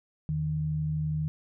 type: tone pair together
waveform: sine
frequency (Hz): 81.51 / 153.7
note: E2 / D#3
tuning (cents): -19 / -21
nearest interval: major seventh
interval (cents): 1098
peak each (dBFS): -36 / -27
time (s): 0.29-1.28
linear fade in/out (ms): 0
effects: none